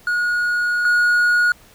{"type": "tone pair in turn", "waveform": "triangle", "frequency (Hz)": [1446, 1446], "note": ["F#6", "F#6"], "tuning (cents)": [-40, -40], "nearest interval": "unison", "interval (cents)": 0, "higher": "neither", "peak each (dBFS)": [-15, -11], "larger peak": "second", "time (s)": [[0.07, 0.85], [0.85, 1.52]], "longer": "first", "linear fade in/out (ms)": 2, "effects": ["pink hiss -49 dBFS RMS until 1.74 s"]}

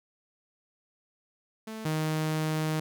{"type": "tone pair in turn", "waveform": "sawtooth", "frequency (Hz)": [220, 156.19], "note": ["A3", "D#3"], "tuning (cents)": [0, 7], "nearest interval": "tritone", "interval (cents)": 593, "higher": "first", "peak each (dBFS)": [-33, -23], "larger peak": "second", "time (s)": [[1.67, 1.85], [1.85, 2.8]], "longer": "second", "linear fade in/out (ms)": 5, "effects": []}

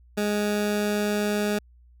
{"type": "tone", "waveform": "20% pulse", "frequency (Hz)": 207.7, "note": "G#3", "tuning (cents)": 0, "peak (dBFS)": -18, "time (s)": [0.17, 1.59], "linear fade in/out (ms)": 10, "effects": ["added 60 Hz sine -51 dBFS peak until 2 s"]}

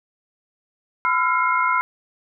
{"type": "tone cluster", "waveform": "sine", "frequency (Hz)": [1009, 1338, 1397, 2145], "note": ["B5", "E6", "F6", "C7"], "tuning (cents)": [37, 25, 0, 42], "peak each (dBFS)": [-20, -23, -23, -25], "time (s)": [1.05, 1.81], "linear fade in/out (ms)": 0, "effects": []}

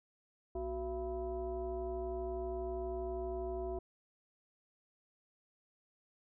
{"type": "tone with frequency modulation", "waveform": "sine", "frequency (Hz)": 369.9, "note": "F#4", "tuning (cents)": 0, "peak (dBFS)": -36, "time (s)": [0.55, 3.79], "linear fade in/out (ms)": 5, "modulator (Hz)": 308, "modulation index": 1.1, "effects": []}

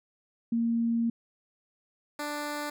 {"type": "tone pair in turn", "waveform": ["sine", "10% pulse"], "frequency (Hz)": [231.7, 294.7], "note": ["A#3", "D4"], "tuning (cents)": [-10, 6], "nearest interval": "major third", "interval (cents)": 416, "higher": "second", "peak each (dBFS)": -24, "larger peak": "neither", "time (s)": [[0.52, 1.1], [2.19, 2.7]], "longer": "first", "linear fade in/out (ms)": 5, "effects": []}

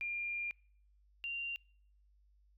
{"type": "tone pair in turn", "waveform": "sine", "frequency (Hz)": [2400, 2773], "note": ["D7", "F7"], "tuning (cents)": [37, -13], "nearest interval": "minor third", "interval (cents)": 250, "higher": "second", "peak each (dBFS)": [-36, -37], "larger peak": "first", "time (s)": [[0.01, 0.51], [1.24, 1.56]], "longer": "first", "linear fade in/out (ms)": 0, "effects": ["noise-tail reverb RT60 0.6 s tail -26 dB re dry", "added 50 Hz sine -65 dBFS peak until 2.57 s"]}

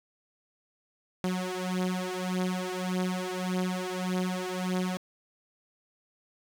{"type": "beating tone pair", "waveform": "sawtooth", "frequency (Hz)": [182.6, 184.3], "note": ["F#3", "F#3"], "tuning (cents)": [-23, -7], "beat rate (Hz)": 1.7, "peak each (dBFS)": -28, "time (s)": [1.24, 4.97], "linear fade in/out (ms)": 0, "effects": ["low-pass 10000 Hz 12 dB/octave", "8-bit"]}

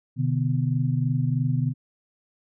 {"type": "tone cluster", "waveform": "sine", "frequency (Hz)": [127.2, 150.3, 246.3], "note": ["C3", "D3", "B3"], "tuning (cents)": [-48, 40, -5], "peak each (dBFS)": [-23, -25, -30], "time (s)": [0.16, 1.74], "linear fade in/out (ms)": 50, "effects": []}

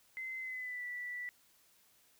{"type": "tone with pitch glide", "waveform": "sine", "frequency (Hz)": [2059, 1964.9], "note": ["C7", "B6"], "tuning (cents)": [-28, -9], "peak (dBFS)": -39, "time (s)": [0.17, 1.29], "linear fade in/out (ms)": 0, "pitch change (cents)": -81, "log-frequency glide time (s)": [0.4, 0.84], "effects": ["white hiss -68 dBFS RMS until 2.19 s"]}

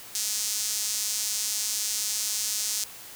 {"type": "tone with high-pass filter", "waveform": "sawtooth", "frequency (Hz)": 212, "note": "G#3", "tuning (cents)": 36, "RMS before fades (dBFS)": -29, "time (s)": [0.15, 2.84], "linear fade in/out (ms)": 2, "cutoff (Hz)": 6100, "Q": 1.6, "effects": ["white hiss -44 dBFS RMS until 3.15 s"]}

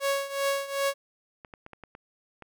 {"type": "tone with tremolo", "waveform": "sawtooth", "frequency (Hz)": 554.4, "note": "C#5", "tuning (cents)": 0, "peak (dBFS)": -19, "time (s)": [0, 0.94], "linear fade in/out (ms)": 50, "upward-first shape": "triangle", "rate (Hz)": 2.6, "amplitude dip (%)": 85}
{"type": "clicks", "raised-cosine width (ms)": 0.5, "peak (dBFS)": -29, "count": 7, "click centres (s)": [1.448, 1.538, 1.664, 1.733, 1.837, 1.951, 2.423]}
{"effects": []}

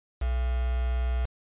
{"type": "tone with quantisation", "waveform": "sine", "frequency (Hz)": 61.74, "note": "B1", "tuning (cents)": 0, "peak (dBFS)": -24, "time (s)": [0.21, 1.26], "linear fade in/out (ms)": 10, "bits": 6, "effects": ["resampled to 8000 Hz"]}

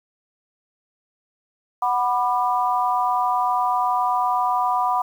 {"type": "chord", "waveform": "sine", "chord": "B minor", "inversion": "second", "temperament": "equal with one note detuned", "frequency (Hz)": [740, 987.8, 1197.3], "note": ["F#5", "B5", "D6"], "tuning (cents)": [0, 0, 33], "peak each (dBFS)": [-22, -21, -25], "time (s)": [1.82, 5.02], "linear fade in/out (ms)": 5, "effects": ["8-bit"]}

